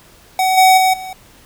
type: tone with level steps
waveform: square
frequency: 752 Hz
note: F#5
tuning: 28 cents sharp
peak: -13 / -7 / -11 / -27 dBFS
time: 0.39-1.13 s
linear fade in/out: 2 ms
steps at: 0.57 / 0.77 / 0.93 s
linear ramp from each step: 10 ms
effects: pink hiss -46 dBFS RMS until 1.45 s